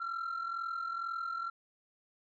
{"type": "tone pair together", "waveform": "sine", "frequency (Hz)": [1327.9, 1370], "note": ["E6", "F6"], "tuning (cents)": [12, -34], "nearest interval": "minor second", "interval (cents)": 54, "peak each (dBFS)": [-38, -34], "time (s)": [0, 1.5], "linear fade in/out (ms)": 10, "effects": ["tanh soft clip ceiling -32 dBFS"]}